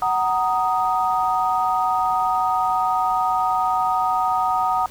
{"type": "chord", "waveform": "sine", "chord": "D# minor", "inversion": "first", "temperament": "just", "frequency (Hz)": [746.7, 933.4, 1244.5], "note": ["F#5", "A#5", "D#6"], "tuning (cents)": [16, 2, 0], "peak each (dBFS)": [-21, -23, -22], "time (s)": [0.02, 4.86], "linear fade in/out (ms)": 2, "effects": ["pink hiss -44 dBFS RMS until 4.9 s"]}